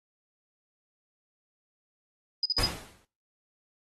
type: tone bursts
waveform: sine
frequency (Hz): 4978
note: D#8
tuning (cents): 0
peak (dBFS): -23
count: 4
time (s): 2.43-2.66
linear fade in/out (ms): 2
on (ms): 26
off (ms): 42
type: noise with exponential decay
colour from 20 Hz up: pink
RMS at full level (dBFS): -28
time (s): 2.59-3.05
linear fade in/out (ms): 1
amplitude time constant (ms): 98
effects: noise-tail reverb RT60 0.4 s tail -22 dB re dry + AAC 32 kbps